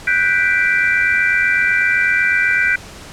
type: chord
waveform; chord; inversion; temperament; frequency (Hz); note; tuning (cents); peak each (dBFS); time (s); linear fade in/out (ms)
sine; G major seventh; third; equal; 1480 / 1568 / 1975.5 / 2349; F#6 / G6 / B6 / D7; 0 / 0 / 0 / 0; -18; 0.07-2.76; 5
effects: pink hiss -36 dBFS RMS until 3.12 s + low-pass 9000 Hz 12 dB/octave

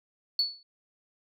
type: tone with exponential decay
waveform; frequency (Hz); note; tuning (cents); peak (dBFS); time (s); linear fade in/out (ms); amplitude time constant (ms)
sine; 4435; C#8; 0; -19; 0.39-0.63; 2; 51
effects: tanh soft clip ceiling -16 dBFS

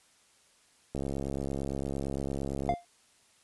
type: click train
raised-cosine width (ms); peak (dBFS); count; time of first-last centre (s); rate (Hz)
2; -21; 124; 0.95-2.738; 68.8
type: tone with exponential decay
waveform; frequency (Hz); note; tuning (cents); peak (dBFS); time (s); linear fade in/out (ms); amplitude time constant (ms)
triangle; 698.5; F5; 0; -19; 2.69-2.85; 1; 33
effects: white hiss -64 dBFS RMS until 3.43 s + resampled to 24000 Hz

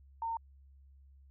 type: tone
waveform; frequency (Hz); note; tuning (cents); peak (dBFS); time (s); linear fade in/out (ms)
sine; 913; A#5; -36; -33; 0.22-0.37; 2
effects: added 68 Hz sine -56 dBFS peak until 1.3 s

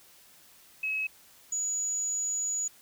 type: tone pair in turn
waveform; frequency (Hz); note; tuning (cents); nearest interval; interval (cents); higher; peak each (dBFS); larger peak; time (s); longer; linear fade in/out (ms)
sine; 2567 / 6853; E7 / A8; -47 / -47; octave + perfect fourth; 1700; second; -28; neither; 0.83-1.07 / 1.52-2.68; second; 5
effects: white hiss -57 dBFS RMS until 2.81 s

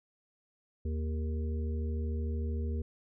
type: harmonic tone with a mistuned harmonic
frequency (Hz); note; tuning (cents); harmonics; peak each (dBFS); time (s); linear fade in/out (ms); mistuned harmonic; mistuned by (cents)
77.78; D#2; 0; 1 / 3 / 5 / 6; -31 / -41 / -45 / -47; 0.85-2.82; 5; 5; +20
effects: none

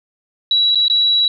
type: tone with dropouts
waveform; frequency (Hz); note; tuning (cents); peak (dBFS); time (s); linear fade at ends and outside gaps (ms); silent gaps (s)
sine; 3906; B7; -20; -11; 0.51-1.28; 2; 0.748-0.755 / 0.882-0.899
effects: none

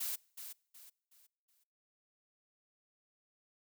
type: noise with echo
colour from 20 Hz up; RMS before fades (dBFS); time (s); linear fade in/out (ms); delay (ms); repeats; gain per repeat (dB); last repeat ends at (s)
blue; -38; 0-0.16; 10; 370; 4; -9; 1.64
effects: noise-tail reverb RT60 0.7 s tail -25 dB re dry

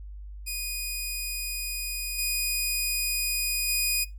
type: tone with level steps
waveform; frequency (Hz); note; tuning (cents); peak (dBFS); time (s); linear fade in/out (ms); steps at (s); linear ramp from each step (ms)
10% pulse; 2475; D#7; -10; -22 / -17 / -15; 0.46-4.05; 20; 2.18 / 3.68; 10
effects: noise-tail reverb RT60 0.2 s tail -18 dB re dry + added 50 Hz sine -38 dBFS peak until 4.18 s

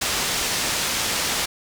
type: low-pass noise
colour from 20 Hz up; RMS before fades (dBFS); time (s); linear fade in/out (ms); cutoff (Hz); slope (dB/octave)
white; -24; 0.01-1.46; 10; 7000; 12
effects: none

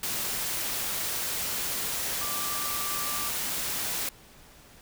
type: tone in noise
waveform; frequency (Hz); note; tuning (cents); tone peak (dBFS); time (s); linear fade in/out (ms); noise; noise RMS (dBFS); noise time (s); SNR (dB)
sine; 1174.7; D6; 0; -36; 2.21-3.29; 2; white; -31; 0.03-4.09; -8
effects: pink hiss -53 dBFS RMS until 4.81 s

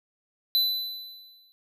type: tone with exponential decay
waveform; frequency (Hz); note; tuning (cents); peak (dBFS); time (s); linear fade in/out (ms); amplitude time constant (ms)
square; 4002; B7; +22; -19; 0.55-1.52; 0; 210
effects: none

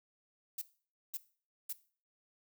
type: noise bursts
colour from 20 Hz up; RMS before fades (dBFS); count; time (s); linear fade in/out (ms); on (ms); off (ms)
violet; -39; 3; 0.58-1.728; 5; 36; 520
effects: noise-tail reverb RT60 0.4 s tail -17 dB re dry

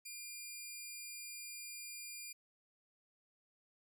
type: tone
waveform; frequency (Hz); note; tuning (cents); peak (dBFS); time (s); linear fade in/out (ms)
10% pulse; 2400; D7; +37; -37; 0.05-2.33; 10
effects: none

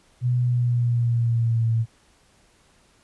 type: tone with pitch glide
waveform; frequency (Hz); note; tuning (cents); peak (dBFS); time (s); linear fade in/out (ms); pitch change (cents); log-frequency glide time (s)
sine; 123.47 to 113.88; B2 to A#2; 0 to -40; -18; 0.21-1.86; 50; -140; 0.39-1.7
effects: pink hiss -59 dBFS RMS until 3.03 s + resampled to 24000 Hz

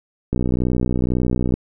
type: click train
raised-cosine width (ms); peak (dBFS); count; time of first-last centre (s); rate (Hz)
3; -7; 76; 0.33-1.54; 62
effects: none

